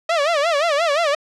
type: tone with vibrato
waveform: sawtooth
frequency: 622.3 Hz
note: D#5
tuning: in tune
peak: -12 dBFS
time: 0.09-1.15 s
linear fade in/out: 5 ms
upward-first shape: sine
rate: 5.7 Hz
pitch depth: 180 cents each way
effects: low-pass 5000 Hz 12 dB/octave